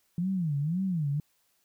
sine tone with vibrato, 164.81 Hz, E3, in tune, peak -26 dBFS, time 0.18-1.2 s, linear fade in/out 2 ms, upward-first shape sine, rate 1.9 Hz, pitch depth 270 cents each way, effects white hiss -71 dBFS RMS until 1.64 s

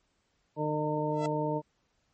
harmonic tone, 151.7 Hz, D#3, 44 cents flat, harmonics 1 / 2 / 3 / 4 / 6, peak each -34 / -34 / -34 / -34 / -34 dBFS, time 0.56-1.62 s, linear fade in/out 50 ms
sawtooth tone with exponential growth, 667 Hz, E5, 20 cents sharp, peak -29 dBFS, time 1.1-1.26 s, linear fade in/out 2 ms, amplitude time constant 34 ms
effects pink hiss -74 dBFS RMS until 2.13 s + MP3 32 kbps

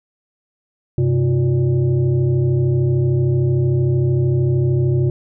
sine tone with frequency modulation, 130.6 Hz, C3, 3 cents flat, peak -13 dBFS, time 0.98-5.1 s, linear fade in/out 2 ms, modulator 228 Hz, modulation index 0.83, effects none

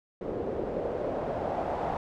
white noise with low-pass filter sweep, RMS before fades -32 dBFS, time 0.21-1.97 s, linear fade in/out 2 ms, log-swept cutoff 440 to 760 Hz, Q 3.1, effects none

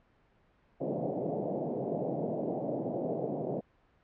white band-pass noise, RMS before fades -34 dBFS, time 0.8-3.61 s, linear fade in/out 20 ms, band 130 to 690 Hz, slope 48 dB/octave, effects pink hiss -67 dBFS RMS until 4.03 s + low-pass 2000 Hz 12 dB/octave

